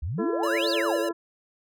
sine exponential two-way sweep, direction up then down, 65.41 to 4978 to 397.8 Hz, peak -27 dBFS, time 0.02-0.99 s, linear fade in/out 10 ms, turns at 0.7 s
sine tone with tremolo, 440 Hz, A4, in tune, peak -27 dBFS, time 0.18-1.11 s, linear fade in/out 2 ms, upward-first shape triangle, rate 8.8 Hz, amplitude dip 80%
harmonic tone, 337.4 Hz, E4, 40 cents sharp, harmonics 1 / 2 / 3 / 4 / 5, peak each -28 / -38 / -36 / -40 / -44 dBFS, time 0.18-1.13 s, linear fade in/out 20 ms
square tone with vibrato, 564 Hz, C#5, 30 cents sharp, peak -28 dBFS, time 0.43-1.09 s, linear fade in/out 5 ms, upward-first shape triangle, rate 10 Hz, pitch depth 76 cents each way
effects none

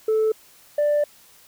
sine tone pair in turn, 437.2 / 589.2 Hz, A4 / D5, -11 / +6 cents, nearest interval perfect fourth, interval 517 cents, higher second, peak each -15 dBFS, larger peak neither, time 0.08-0.32 / 0.78-1.04 s, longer second, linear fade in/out 5 ms, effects tanh soft clip ceiling -15 dBFS + white hiss -52 dBFS RMS until 1.47 s

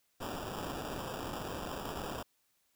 violet noise with sample-and-hold, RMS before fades -40 dBFS, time 0.2-2.23 s, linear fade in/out 10 ms, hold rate 2100 Hz, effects white hiss -75 dBFS RMS until 2.75 s

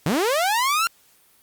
sawtooth linear sweep, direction up, 134 to 1396.9 Hz, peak -15 dBFS, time 0.06-0.87 s, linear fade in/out 0 ms, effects white hiss -57 dBFS RMS until 1.42 s + Opus 48 kbps

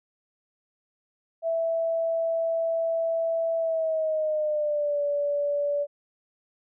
sine tone with pitch glide, 659.3 to 577.3 Hz, E5 to D5, 0 to -30 cents, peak -23 dBFS, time 1.42-5.87 s, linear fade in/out 50 ms, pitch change -230 cents, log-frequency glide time 3.58-5.02 s, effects none

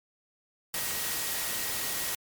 sine tone in noise, 1898 Hz, A#6, 31 cents sharp, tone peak -43 dBFS, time 0.74-2.15 s, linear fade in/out 2 ms, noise white, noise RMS -32 dBFS, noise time 0.74-2.15 s, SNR -14 dB, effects MP3 96 kbps

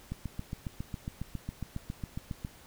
click train, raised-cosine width 5 ms, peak -23 dBFS, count 18, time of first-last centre 0.12-2.449 s, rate 7.3 Hz, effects pink hiss -55 dBFS RMS until 2.66 s

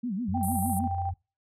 sine tone with vibrato, 215 Hz, A3, 40 cents flat, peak -28 dBFS, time 0.03-0.88 s, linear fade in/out 10 ms, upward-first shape sine, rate 6.5 Hz, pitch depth 280 cents each way
sine tone with pitch glide, 90.4 to 89.05 Hz, F#2 to F2, -40 to +34 cents, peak -30 dBFS, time 0.28-1.14 s, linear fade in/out 10 ms, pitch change -26 cents, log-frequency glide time 0.63-0.89 s
sine tone with tremolo, 784 Hz, G5, in tune, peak -28 dBFS, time 0.34-1.11 s, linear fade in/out 10 ms, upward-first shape square, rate 14 Hz, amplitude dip 40%
pink band-pass noise, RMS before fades -37 dBFS, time 0.43-0.79 s, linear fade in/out 0 ms, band 8600 to 13000 Hz, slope 96 dB/octave
effects noise-tail reverb RT60 0.3 s tail -25 dB re dry

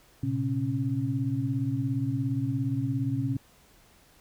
sine tone cluster, 116.2 / 133.4 / 273.1 Hz, A#2 / C3 / C#4, -5 / +34 / -26 cents, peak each -30 dBFS, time 0.23-3.37 s, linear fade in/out 5 ms, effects pink hiss -59 dBFS RMS until 4.2 s

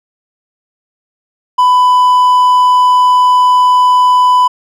triangle tone, 998 Hz, B5, 18 cents sharp, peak -3 dBFS, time 1.58-4.48 s, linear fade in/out 10 ms, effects none

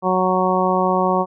harmonic tone, 185 Hz, F#3, in tune, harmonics 1 / 2 / 3 / 4 / 5 / 6, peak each -22 / -22 / -22 / -22 / -22 / -22 dBFS, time 0.02-1.26 s, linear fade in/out 50 ms, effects none

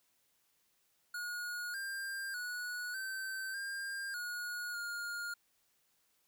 square tone with pitch steps, 1444 / 1593 / 1465 / 1547 / 1601 / 1446 / 1419 Hz, F#6 / G6 / F#6 / G6 / G6 / F#6 / F6, -43 / +27 / -18 / -23 / +36 / -40 / +27 cents, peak -39 dBFS, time 1.14-5.34 s, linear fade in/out 5 ms, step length 600 ms, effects white hiss -75 dBFS RMS until 6.27 s

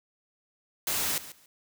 white noise with echo, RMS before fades -29 dBFS, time 0.87-1.18 s, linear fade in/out 2 ms, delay 140 ms, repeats 2, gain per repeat -15 dB, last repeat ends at 1.46 s, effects none

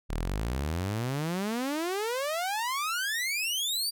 sawtooth exponential sweep, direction up, 36.07 to 4800 Hz, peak -25 dBFS, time 0.09-3.91 s, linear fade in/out 20 ms, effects none

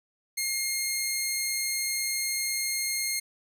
10% pulse tone, 2134 Hz, C7, 34 cents sharp, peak -18 dBFS, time 0.37-3.2 s, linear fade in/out 10 ms, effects none

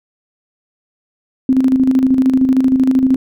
sine tone with tremolo, 261.6 Hz, C4, in tune, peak -7 dBFS, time 1.49-3.16 s, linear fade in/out 2 ms, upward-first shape square, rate 13 Hz, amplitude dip 50%, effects none

